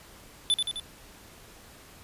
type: tone with echo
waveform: square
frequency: 3499 Hz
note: A7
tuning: 10 cents flat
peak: -21 dBFS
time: 0.5-0.54 s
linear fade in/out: 0 ms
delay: 86 ms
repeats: 3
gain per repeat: -4 dB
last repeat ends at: 0.798 s
effects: pink hiss -51 dBFS RMS until 2.03 s + resampled to 32000 Hz